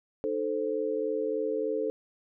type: chord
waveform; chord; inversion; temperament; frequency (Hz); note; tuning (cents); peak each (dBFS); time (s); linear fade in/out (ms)
sine; A diminished; second; equal with one note detuned; 305.8 / 440 / 523.3; Eb4 / A4 / C5; -30 / 0 / 0; -35 / -29 / -33; 0.24-1.9; 0
effects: none